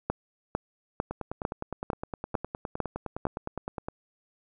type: two click trains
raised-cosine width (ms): 1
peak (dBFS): -19 / -12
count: 28 / 8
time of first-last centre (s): 1.11-3.885 / 0.1-3.253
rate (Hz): 9.73 / 2.22
effects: none